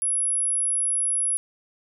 sine tone, 10500 Hz, E9, 8 cents flat, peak -21 dBFS, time 0.02-1.37 s, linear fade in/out 0 ms, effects 9-bit

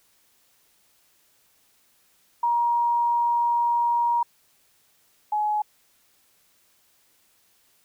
sine tone pair in turn, 947 / 843.7 Hz, A#5 / G#5, +27 / +27 cents, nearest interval major second, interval 200 cents, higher first, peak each -19 / -21 dBFS, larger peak first, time 2.43-4.23 / 5.32-5.62 s, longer first, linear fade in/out 5 ms, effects white hiss -63 dBFS RMS until 7.84 s

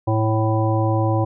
harmonic tone, 110 Hz, A2, in tune, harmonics 1 / 3 / 5 / 7 / 9, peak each -18 / -23 / -25 / -26 / -28 dBFS, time 0.07-1.25 s, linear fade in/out 10 ms, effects none

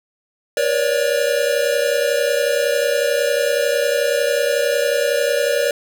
square tone cluster, 480.7 / 555 / 586 Hz, B4 / C#5 / D5, -47 / +2 / -4 cents, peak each -21 dBFS, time 0.57-5.71 s, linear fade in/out 2 ms, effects none

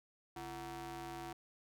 sawtooth ring-modulated tone, 200 Hz, G3, 35 cents sharp, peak -37 dBFS, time 0.36-1.33 s, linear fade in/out 5 ms, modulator 540 Hz, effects none

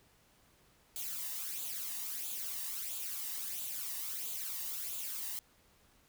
blue noise with flanger, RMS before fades -40 dBFS, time 0.96-5.39 s, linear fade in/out 0 ms, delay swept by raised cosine 0.27 to 1.08 ms, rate 1.5 Hz, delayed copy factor +0.6, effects pink hiss -67 dBFS RMS until 6.08 s

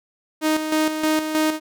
sawtooth tone with tremolo, 311.1 Hz, D#4, in tune, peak -13 dBFS, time 0.41-1.6 s, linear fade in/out 50 ms, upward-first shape square, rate 3.2 Hz, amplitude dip 55%, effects none

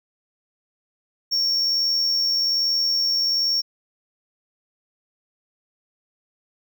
triangle tone with amplitude modulation, 5500 Hz, F8, 27 cents flat, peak -16 dBFS, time 1.31-3.62 s, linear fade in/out 20 ms, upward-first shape sine, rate 81.2 Hz, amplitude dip 30%, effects none

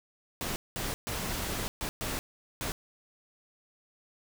pink noise bursts at uneven times, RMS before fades -34 dBFS, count 6, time 0.41-0.56 / 0.76-0.94 / 1.07-1.68 / 1.81-1.89 / 2.01-2.19 / 2.61-2.72 s, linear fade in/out 0 ms, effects none

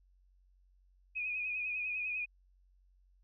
sine tone with vibrato, 2489 Hz, D#7, in tune, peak -34 dBFS, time 1.15-2.26 s, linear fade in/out 20 ms, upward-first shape triangle, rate 10 Hz, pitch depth 59 cents each way, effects added 46 Hz sine -64 dBFS peak until 3.23 s

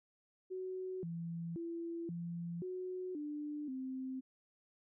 sine tone with pitch steps, 372.5 / 167.9 / 336.5 / 170.7 / 367.8 / 296.8 / 261 Hz, F#4 / E3 / E4 / F3 / F#4 / D4 / C4, +12 / +32 / +36 / -39 / -10 / +18 / -4 cents, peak -39 dBFS, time 0.5-4.21 s, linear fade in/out 20 ms, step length 530 ms, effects none

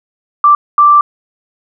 sine tone bursts at uneven times, 1174 Hz, D6, 1 cent flat, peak -3 dBFS, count 2, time 0.44-0.55 / 0.78-1.01 s, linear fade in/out 2 ms, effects none

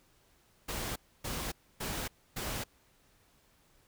pink noise bursts, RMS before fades -37 dBFS, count 4, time 0.68-2.64 s, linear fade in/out 10 ms, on 280 ms, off 280 ms, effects pink hiss -67 dBFS RMS until 3.87 s

